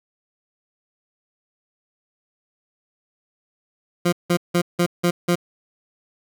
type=tone bursts; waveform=20% pulse; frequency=174.61 Hz; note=F3; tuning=in tune; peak=-11 dBFS; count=6; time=4.05-5.356 s; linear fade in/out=10 ms; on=76 ms; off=170 ms; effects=none